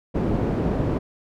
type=low-pass noise; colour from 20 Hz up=white; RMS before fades=-23 dBFS; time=0.14-0.99 s; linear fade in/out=20 ms; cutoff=340 Hz; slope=12 dB/octave; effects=none